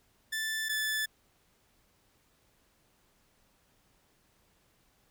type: tone pair in turn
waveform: sawtooth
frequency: 1760 / 1741.8 Hz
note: A6 / A6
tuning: 0 / -18 cents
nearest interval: unison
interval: 18 cents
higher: first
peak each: -28 / -26 dBFS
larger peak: second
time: 0.32-0.69 / 0.69-1.06 s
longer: neither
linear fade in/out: 10 ms
effects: pink hiss -69 dBFS RMS until 5.1 s